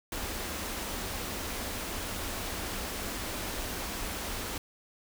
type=band-stop noise; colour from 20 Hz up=pink; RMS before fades=-36 dBFS; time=0.12-4.58 s; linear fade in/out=2 ms; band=110 to 170 Hz; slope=96 dB/octave; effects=none